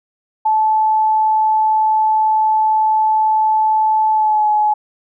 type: tone with pitch glide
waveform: sine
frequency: 869 to 847.2 Hz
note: A5 to G#5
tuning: -22 to +34 cents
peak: -11 dBFS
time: 0.45-4.74 s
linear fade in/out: 10 ms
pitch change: -44 cents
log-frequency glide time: 4.12-4.49 s
effects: none